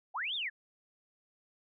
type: linear two-way sweep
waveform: sine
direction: up then down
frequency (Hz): 662 to 3729 to 1623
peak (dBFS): -33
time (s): 0.14-0.5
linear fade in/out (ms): 20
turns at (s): 0.35
effects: none